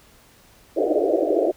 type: band-pass noise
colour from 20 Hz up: pink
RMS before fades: -20 dBFS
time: 0.76-1.52 s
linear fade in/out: 20 ms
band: 300 to 690 Hz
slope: 96 dB/octave
effects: pink hiss -53 dBFS RMS until 1.56 s